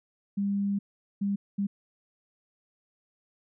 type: tone bursts at uneven times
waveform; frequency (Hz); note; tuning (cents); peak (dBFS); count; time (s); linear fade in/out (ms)
sine; 200.1; G3; +36; -25; 3; 0.37-0.79 / 1.21-1.36 / 1.58-1.67; 10
effects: none